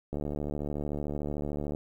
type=click train; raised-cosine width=2 ms; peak=-21 dBFS; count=120; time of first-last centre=0.13-1.749 s; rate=73.5 Hz; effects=10-bit